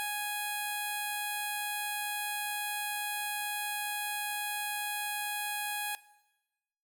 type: tone with notch filter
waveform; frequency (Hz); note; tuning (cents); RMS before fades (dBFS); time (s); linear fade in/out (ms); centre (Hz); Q
5% pulse; 830.6; G#5; 0; -35; 0-5.95; 0; 5700; 0.52
effects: noise-tail reverb RT60 1.0 s tail -18 dB re dry